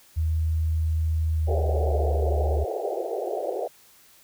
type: tone with pitch glide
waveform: sine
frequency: 79.7 to 73.93 Hz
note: D#2 to D2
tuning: +42 to +12 cents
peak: -21 dBFS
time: 0.16-2.65 s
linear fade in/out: 20 ms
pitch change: -130 cents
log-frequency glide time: 1.33-1.93 s
type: band-pass noise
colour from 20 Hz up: pink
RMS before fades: -29 dBFS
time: 1.47-3.68 s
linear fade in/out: 10 ms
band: 360 to 770 Hz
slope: 96 dB/octave
effects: white hiss -55 dBFS RMS until 4.23 s

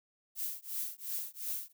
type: noise with tremolo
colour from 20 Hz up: violet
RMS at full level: -35 dBFS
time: 0.35-1.73 s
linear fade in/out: 50 ms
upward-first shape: triangle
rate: 2.8 Hz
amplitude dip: 100%
effects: none

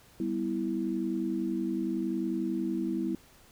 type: chord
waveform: sine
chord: E minor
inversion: first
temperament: equal with one note detuned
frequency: 196 / 246.9 / 327.7 Hz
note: G3 / B3 / E4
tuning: 0 / 0 / -10 cents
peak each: -34 / -34 / -31 dBFS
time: 0.2-3.15 s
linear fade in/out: 2 ms
effects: pink hiss -58 dBFS RMS until 3.51 s

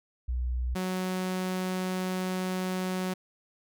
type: tone pair in turn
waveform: sine / sawtooth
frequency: 61.74 / 185.01 Hz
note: B1 / F#3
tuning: 0 / 0 cents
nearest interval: octave + perfect fifth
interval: 1900 cents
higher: second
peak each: -27 / -25 dBFS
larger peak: second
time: 0.28-0.75 / 0.75-3.14 s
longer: second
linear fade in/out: 10 ms
effects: none

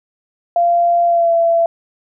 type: tone with pitch glide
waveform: sine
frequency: 690 to 672.3 Hz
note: F5 to E5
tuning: -21 to +34 cents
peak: -10 dBFS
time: 0.56-1.66 s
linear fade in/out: 2 ms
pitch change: -45 cents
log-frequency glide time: 1.06-1.32 s
effects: none

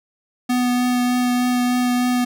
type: tone with vibrato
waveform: square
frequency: 247.3 Hz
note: B3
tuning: 3 cents sharp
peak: -17 dBFS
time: 0.49-2.25 s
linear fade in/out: 10 ms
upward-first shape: triangle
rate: 3.3 Hz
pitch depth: 11 cents each way
effects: none

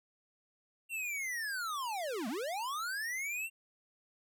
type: linear two-way sweep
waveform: square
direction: down then up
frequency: 2760 to 200.4 to 2760 Hz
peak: -36 dBFS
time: 0.89-3.5 s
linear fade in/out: 50 ms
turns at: 2.28 s
effects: none

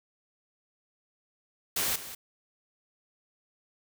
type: noise with echo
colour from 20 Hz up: white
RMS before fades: -29 dBFS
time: 1.76-1.96 s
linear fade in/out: 5 ms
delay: 190 ms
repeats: 1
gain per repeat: -13 dB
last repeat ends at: 2.15 s
effects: none

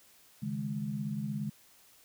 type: chord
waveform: sine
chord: C# suspended second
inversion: none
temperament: equal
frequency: 138.59 / 155.56 / 207.7 Hz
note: C#3 / D#3 / G#3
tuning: 0 / 0 / 0 cents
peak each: -38 / -39 / -35 dBFS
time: 0.42-1.5 s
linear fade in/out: 10 ms
effects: white hiss -61 dBFS RMS until 2.04 s

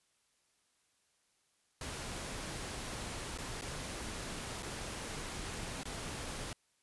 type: noise with dropouts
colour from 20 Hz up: pink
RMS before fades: -42 dBFS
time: 1.81-6.53 s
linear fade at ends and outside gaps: 2 ms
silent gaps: 3.377-3.385 / 3.612-3.62 / 4.625-4.629 / 5.834-5.854 s
effects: white hiss -75 dBFS RMS until 6.82 s + resampled to 24000 Hz

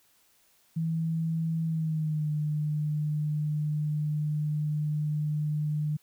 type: tone with pitch glide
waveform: sine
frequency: 162.6 to 150.84 Hz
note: E3 to D3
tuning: -23 to +47 cents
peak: -26 dBFS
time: 0.76-5.97 s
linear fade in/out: 10 ms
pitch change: -130 cents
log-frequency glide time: 1.65-2.29 s
effects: white hiss -65 dBFS RMS until 6.02 s

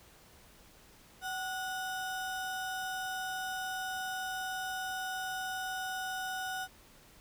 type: ring-modulated tone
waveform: square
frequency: 1108.7 Hz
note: C#6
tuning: in tune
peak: -33 dBFS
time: 1.21-6.68 s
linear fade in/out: 50 ms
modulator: 353 Hz
effects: pink hiss -59 dBFS RMS until 7.2 s

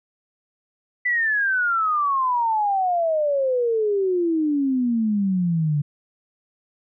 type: exponential sweep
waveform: sine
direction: down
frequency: 2000 to 143.1 Hz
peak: -18 dBFS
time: 1.05-5.82 s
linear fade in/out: 10 ms
effects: none

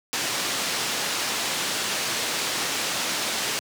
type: low-pass noise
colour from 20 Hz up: white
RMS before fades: -27 dBFS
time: 0.13-3.59 s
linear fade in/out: 0 ms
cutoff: 6100 Hz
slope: 12 dB/octave
effects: high-pass 150 Hz 12 dB/octave

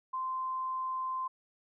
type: tone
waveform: sine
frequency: 1039 Hz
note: C6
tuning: 12 cents flat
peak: -32 dBFS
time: 0.13-1.28 s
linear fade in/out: 10 ms
effects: none

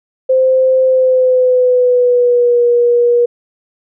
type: tone with pitch glide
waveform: sine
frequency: 520 to 479.6 Hz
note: C5 to A#4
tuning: -11 to +49 cents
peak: -7 dBFS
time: 0.29-3.26 s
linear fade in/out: 10 ms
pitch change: -140 cents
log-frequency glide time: 0.85-2.63 s
effects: none

